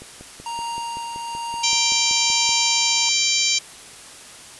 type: click train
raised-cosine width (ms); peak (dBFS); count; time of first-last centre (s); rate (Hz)
2; -26; 14; 0.02-2.491; 5.26
type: tone with tremolo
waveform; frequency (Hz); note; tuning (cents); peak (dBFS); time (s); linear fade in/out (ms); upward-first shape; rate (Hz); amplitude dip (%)
square; 933; A#5; +1; -26; 0.46-3.09; 2; triangle; 1.1; 35
type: harmonic tone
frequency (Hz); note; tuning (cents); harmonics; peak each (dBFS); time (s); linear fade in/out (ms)
784; G5; 0; 3 / 4 / 5 / 6 / 7 / 8 / 9; -25 / -25 / -25 / -25 / -25 / -25 / -25; 1.63-3.59; 10
effects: white hiss -41 dBFS RMS until 4.59 s + resampled to 24000 Hz